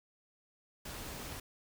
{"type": "noise", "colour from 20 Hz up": "pink", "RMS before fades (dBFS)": -44, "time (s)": [0.85, 1.4], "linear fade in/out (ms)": 5, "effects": []}